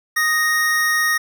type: tone pair together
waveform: square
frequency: 1244.5 / 1864.6 Hz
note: D#6 / A#6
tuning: 0 / 0 cents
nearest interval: perfect fifth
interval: 700 cents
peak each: -24 / -17 dBFS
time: 0.16-1.18 s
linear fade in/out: 10 ms
effects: none